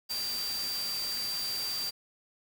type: tone in noise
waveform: sine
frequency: 4699 Hz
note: D8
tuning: in tune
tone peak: -32 dBFS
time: 0.09-1.91 s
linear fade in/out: 20 ms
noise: white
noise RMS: -39 dBFS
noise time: 0.09-1.91 s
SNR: +4 dB
effects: none